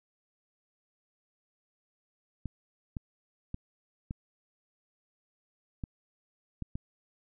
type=clicks; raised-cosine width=5 ms; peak=-23 dBFS; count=7; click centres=2.457 / 2.968 / 3.544 / 4.109 / 5.838 / 6.623 / 6.755 s; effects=none